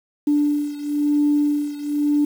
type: beating tone pair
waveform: sine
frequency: 292.9 / 293.9 Hz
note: D4 / D4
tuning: -5 / +1 cents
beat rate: 1 Hz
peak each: -18 / -21 dBFS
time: 0.27-2.25 s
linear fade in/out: 5 ms
effects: tanh soft clip ceiling -9 dBFS + 7-bit